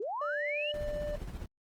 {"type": "linear sweep", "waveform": "sine", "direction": "up", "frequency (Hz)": [367.9, 2960], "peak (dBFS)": -33, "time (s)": [0, 0.72], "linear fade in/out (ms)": 5}
{"type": "tone with pitch glide", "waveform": "triangle", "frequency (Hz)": [587.3, 592.8], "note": ["D5", "D5"], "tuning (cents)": [0, 16], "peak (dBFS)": -32, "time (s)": [0.21, 1.16], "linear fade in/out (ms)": 5, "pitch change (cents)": 16, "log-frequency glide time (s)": [0.55, 0.6]}
{"type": "noise with tremolo", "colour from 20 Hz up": "brown", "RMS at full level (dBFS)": -38, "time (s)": [0.74, 1.46], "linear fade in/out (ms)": 2, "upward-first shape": "sine", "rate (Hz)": 15, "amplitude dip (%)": 50}
{"effects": ["Opus 24 kbps"]}